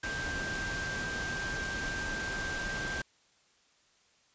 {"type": "tone in noise", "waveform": "sine", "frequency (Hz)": 1577, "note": "G6", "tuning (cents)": 10, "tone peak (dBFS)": -35, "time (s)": [0.03, 3.02], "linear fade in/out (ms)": 5, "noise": "pink", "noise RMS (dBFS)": -38, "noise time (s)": [0.03, 3.02], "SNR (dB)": 0, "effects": ["white hiss -67 dBFS RMS until 4.34 s", "resampled to 16000 Hz"]}